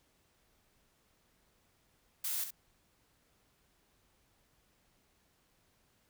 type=noise with echo; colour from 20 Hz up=blue; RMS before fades=-36 dBFS; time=2.24-2.44 s; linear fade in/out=5 ms; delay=67 ms; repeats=1; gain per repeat=-8 dB; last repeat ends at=2.507 s; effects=pink hiss -72 dBFS RMS until 6.09 s